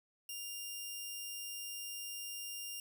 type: tone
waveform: 10% pulse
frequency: 2800 Hz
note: F7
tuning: 4 cents sharp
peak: -33 dBFS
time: 0.29-2.8 s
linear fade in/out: 2 ms
effects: 12-bit